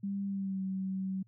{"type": "tone with pitch glide", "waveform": "sine", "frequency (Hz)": [198.3, 190.33], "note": ["G3", "F#3"], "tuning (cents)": [20, 49], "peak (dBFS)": -32, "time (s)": [0.03, 1.23], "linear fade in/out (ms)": 10, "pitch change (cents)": -71, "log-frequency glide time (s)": [0.26, 0.62], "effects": ["added 114 Hz sine -61 dBFS peak until 1.27 s"]}